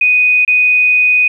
sine tone with dropouts, 2489 Hz, D#7, in tune, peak -7 dBFS, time 0.01-1.28 s, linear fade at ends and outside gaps 5 ms, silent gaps 0.45-0.477 s, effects 8-bit

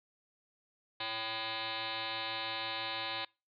sine tone with frequency modulation, 2349 Hz, D7, in tune, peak -35 dBFS, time 1-3.25 s, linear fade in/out 5 ms, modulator 224 Hz, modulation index 8, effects noise-tail reverb RT60 0.3 s tail -26 dB re dry

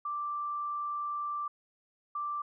sine tone pair in turn, 1175 / 1175 Hz, D6 / D6, +1 / +1 cents, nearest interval unison, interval 0 cents, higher neither, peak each -32 / -32 dBFS, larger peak neither, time 0.05-1.48 / 2.15-2.42 s, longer first, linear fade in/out 5 ms, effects none

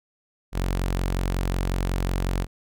sawtooth tone, 45.47 Hz, F#1, 29 cents flat, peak -19 dBFS, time 0.52-2.47 s, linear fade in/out 50 ms, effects none

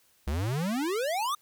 square exponential sweep, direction up, 65.4 to 1244.5 Hz, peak -28 dBFS, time 0.27-1.35 s, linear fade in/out 5 ms, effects white hiss -65 dBFS RMS until 1.41 s

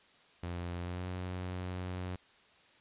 sawtooth tone with pitch glide, 87.31 to 91.12 Hz, F2 to F#2, 0 to -26 cents, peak -33 dBFS, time 0.43-2.16 s, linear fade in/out 5 ms, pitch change +74 cents, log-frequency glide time 0.79-1.05 s, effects white hiss -63 dBFS RMS until 2.8 s + resampled to 8000 Hz

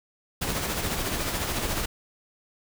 pink noise with tremolo, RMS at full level -27 dBFS, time 0.41-1.86 s, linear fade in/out 10 ms, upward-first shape sine, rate 14 Hz, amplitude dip 40%, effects none

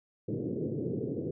white band-pass noise, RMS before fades -34 dBFS, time 0.28-1.31 s, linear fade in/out 5 ms, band 100 to 460 Hz, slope 48 dB/octave, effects none

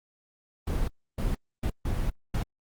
brown noise bursts at uneven times, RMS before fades -27 dBFS, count 5, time 0.67-0.88 / 1.18-1.35 / 1.63-1.7 / 1.85-2.1 / 2.34-2.43 s, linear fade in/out 5 ms, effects Opus 24 kbps

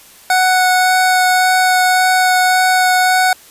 25% pulse tone with vibrato, 739 Hz, F#5, 2 cents flat, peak -6 dBFS, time 0.3-3.33 s, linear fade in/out 2 ms, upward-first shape sine, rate 1.8 Hz, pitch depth 8 cents each way, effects white hiss -42 dBFS RMS until 3.5 s + resampled to 32000 Hz

